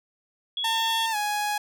sine tone, 3354 Hz, G#7, 16 cents sharp, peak -26 dBFS, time 0.57-1.06 s, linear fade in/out 2 ms
sawtooth tone with pitch glide, 903 to 832.9 Hz, A5 to G#5, +45 to +5 cents, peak -21 dBFS, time 0.64-1.58 s, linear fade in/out 5 ms, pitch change -140 cents, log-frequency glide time 1.11-1.16 s
effects none

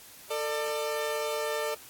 sawtooth tone pair together, 447.1 / 596.8 Hz, A4 / D5, +28 / +28 cents, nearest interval perfect fourth, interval 500 cents, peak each -28 dBFS, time 0.3-1.75 s, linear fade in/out 10 ms, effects white hiss -50 dBFS RMS until 1.89 s + AAC 64 kbps

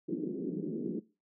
white band-pass noise, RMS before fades -36 dBFS, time 0.08-1 s, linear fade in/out 10 ms, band 170 to 390 Hz, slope 48 dB/octave, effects noise-tail reverb RT60 0.3 s tail -20 dB re dry

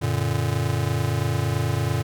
square chord, Gb augmented, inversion none, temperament just, 92.5 / 115.62 / 144.53 Hz, Gb2 / Bb2 / D3, 0 / -14 / -27 cents, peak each -28 / -25 / -27 dBFS, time 0.01-2.03 s, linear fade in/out 20 ms, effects none

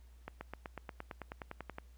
accelerating click train, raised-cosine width 0.5 ms, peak -27 dBFS, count 15, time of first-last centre 0.28-1.784 s, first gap 130 ms, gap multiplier 0.97, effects added 60 Hz sine -55 dBFS peak until 1.97 s + pink hiss -71 dBFS RMS until 1.97 s

